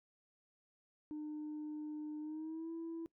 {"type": "tone with pitch glide", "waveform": "sine", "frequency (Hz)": [302.8, 330.2], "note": ["D#4", "E4"], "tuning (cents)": [-47, 3], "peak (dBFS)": -39, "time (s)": [1.11, 3.06], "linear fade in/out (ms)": 0, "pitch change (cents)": 150, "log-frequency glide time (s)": [2.2, 2.71], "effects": ["noise-tail reverb RT60 0.1 s tail -22 dB re dry", "tanh soft clip ceiling -39 dBFS"]}